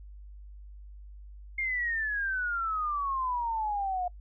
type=exponential sweep; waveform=sine; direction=down; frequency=2145 to 709 Hz; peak=-28 dBFS; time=1.58-4.08 s; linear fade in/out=5 ms; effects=noise-tail reverb RT60 0.1 s tail -26 dB re dry + added 50 Hz sine -44 dBFS peak until 4.2 s